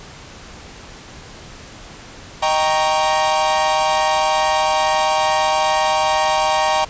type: chord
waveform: 45% pulse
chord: Eb dominant seventh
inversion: none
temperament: equal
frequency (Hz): 622.3 / 784 / 932.3 / 1108.7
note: Eb5 / G5 / Bb5 / Db6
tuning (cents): 0 / 0 / 0 / 0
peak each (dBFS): -21 / -19 / -20 / -23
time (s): 2.42-6.85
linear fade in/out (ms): 10
effects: pink hiss -38 dBFS RMS until 6.89 s + resampled to 16000 Hz